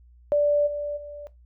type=tone with level steps; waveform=sine; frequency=585 Hz; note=D5; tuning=7 cents flat; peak=-17 / -26 / -35 dBFS; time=0.32-1.27 s; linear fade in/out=0 ms; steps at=0.66 / 0.96 s; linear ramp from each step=20 ms; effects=noise-tail reverb RT60 0.2 s tail -18 dB re dry + added 60 Hz sine -50 dBFS peak until 1.45 s